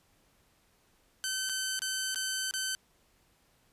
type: tone with dropouts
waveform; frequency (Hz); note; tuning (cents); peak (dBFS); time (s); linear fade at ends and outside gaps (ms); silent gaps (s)
10% pulse; 1534; G6; -38; -23; 1.24-2.75; 0; 1.491-1.495 / 1.792-1.819 / 2.146-2.158 / 2.51-2.538
effects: pink hiss -68 dBFS RMS until 3.72 s + resampled to 32000 Hz